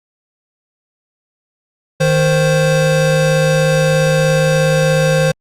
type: tone pair together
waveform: square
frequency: 155.47 / 523.3 Hz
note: D#3 / C5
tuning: -1 / 0 cents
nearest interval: octave + major sixth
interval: 2101 cents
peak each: -14 dBFS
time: 2-5.32 s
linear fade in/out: 10 ms
effects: low-pass 10000 Hz 12 dB/octave + Opus 48 kbps